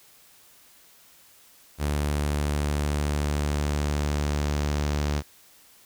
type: tone with low-pass filter sweep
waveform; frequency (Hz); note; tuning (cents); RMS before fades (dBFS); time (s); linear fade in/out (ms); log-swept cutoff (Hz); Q
sawtooth; 73.42; D2; 0; -26; 1.78-5.23; 50; 11000 to 6300; 1.6
effects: white hiss -55 dBFS RMS until 5.85 s